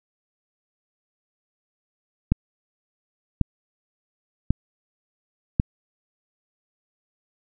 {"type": "click train", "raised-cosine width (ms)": 5, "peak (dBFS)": -5, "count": 4, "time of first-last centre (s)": [2.32, 5.599], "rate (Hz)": 0.915, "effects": []}